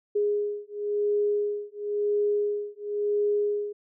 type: beating tone pair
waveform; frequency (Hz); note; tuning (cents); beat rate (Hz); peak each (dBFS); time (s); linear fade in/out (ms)
sine; 413 / 413.96; G#4 / G#4; -10 / -6; 0.96; -27; 0.15-3.73; 10
effects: none